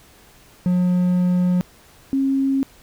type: tone pair in turn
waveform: triangle / sine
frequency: 179.7 / 270.7 Hz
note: F3 / C#4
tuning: +50 / -41 cents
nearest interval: perfect fifth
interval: 709 cents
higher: second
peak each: -13 / -16 dBFS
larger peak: first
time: 0.66-1.61 / 2.13-2.63 s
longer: first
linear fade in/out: 0 ms
effects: pink hiss -50 dBFS RMS until 2.82 s